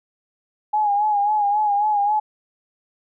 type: tone with vibrato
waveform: sine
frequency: 830.6 Hz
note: G#5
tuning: in tune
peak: -16 dBFS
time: 0.73-2.2 s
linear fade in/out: 10 ms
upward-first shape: sine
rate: 3.7 Hz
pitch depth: 54 cents each way
effects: none